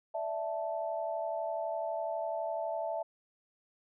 sine chord, D suspended second, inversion none, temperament equal with one note detuned, 587.3 / 659.3 / 877 Hz, D5 / E5 / A5, 0 / 0 / -6 cents, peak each -40 / -34 / -39 dBFS, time 0.14-3.03 s, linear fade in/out 10 ms, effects none

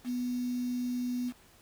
sine tone with quantisation, 246.9 Hz, B3, in tune, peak -30 dBFS, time 0.04-1.33 s, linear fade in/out 50 ms, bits 8, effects pink hiss -60 dBFS RMS until 1.61 s

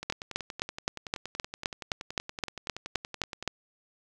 two click trains, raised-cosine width 0.2 ms, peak -20 / -10 dBFS, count 37 / 14, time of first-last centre 0.03-3.426 / 0.1-3.477 s, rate 10.6 / 3.85 Hz, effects none

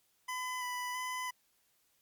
25% pulse tone with vibrato, 1000 Hz, B5, 21 cents sharp, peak -32 dBFS, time 0.28-1.31 s, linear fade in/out 10 ms, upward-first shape square, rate 1.5 Hz, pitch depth 15 cents each way, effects white hiss -73 dBFS RMS until 2.01 s + MP3 96 kbps

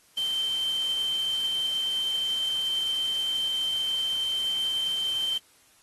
sine tone in noise, 3114 Hz, G7, 12 cents flat, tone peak -25 dBFS, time 0.17-5.38 s, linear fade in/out 5 ms, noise white, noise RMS -42 dBFS, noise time 0.17-5.38 s, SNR +14 dB, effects white hiss -60 dBFS RMS until 5.82 s + AAC 32 kbps

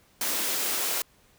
white noise with high-pass filter sweep, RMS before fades -28 dBFS, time 0.21-1.02 s, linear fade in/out 2 ms, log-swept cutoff 230 to 400 Hz, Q 1.3, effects pink hiss -61 dBFS RMS until 1.38 s

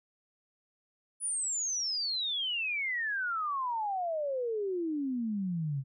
sine exponential sweep, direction down, 10000 to 130.81 Hz, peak -30 dBFS, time 1.2-5.84 s, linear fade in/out 50 ms, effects none

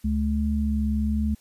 sine tone pair together, 71.8 / 214.2 Hz, D2 / A3, -39 / -46 cents, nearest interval octave + perfect fifth, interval 1893 cents, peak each -24 dBFS, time 0.04-1.35 s, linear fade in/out 10 ms, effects white hiss -59 dBFS RMS until 1.4 s + resampled to 32000 Hz

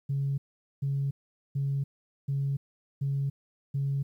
sine tone bursts, 138.7 Hz, C#3, 1 cent sharp, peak -25 dBFS, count 6, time 0.09-4.03 s, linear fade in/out 10 ms, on 290 ms, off 440 ms, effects tanh soft clip ceiling -22 dBFS + 11-bit

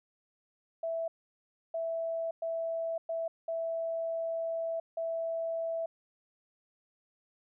sine tone bursts at uneven times, 659.3 Hz, E5, in tune, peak -31 dBFS, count 6, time 0.83-1.08 / 1.74-2.31 / 2.42-2.98 / 3.09-3.28 / 3.48-4.8 / 4.97-5.86 s, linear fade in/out 5 ms, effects none

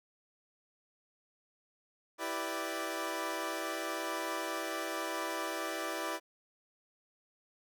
15% pulse chord, E minor seventh, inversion none, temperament equal with one note detuned, 329.6 / 390 / 493.9 / 587.3 Hz, E4 / G4 / B4 / D5, 0 / -9 / 0 / 0 cents, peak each -33 / -36 / -37 / -33 dBFS, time 2.18-6.2 s, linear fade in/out 50 ms, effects none

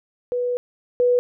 sine tone pair in turn, 491 / 491 Hz, B4 / B4, -10 / -10 cents, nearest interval unison, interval 0 cents, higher neither, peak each -20 / -14 dBFS, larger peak second, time 0.32-0.57 / 1-1.19 s, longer first, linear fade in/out 0 ms, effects none

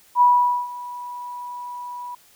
sine tone with ADSR envelope, 978 Hz, B5, 17 cents flat, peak -10 dBFS, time 0.15-2.15 s, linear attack 63 ms, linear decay 460 ms, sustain -20 dB, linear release 5 ms, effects white hiss -54 dBFS RMS until 2.35 s

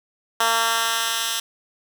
10% pulse tone with high-pass filter sweep, 228.3 Hz, A#3, 36 cents flat, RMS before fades -22 dBFS, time 0.4-1.4 s, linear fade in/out 5 ms, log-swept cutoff 910 to 2900 Hz, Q 0.78, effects none

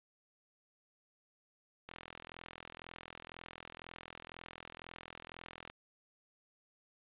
click train, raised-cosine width 0.3 ms, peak -30 dBFS, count 161, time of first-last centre 1.89-5.7 s, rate 42 Hz, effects resampled to 8000 Hz + 12-bit

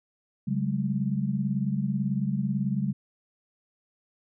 sine chord, C# suspended fourth, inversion none, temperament equal with one note detuned, 138.59 / 189.54 / 207.7 Hz, C#3 / F#3 / G#3, 0 / +42 / 0 cents, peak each -29 dBFS, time 0.47-2.93 s, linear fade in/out 10 ms, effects none

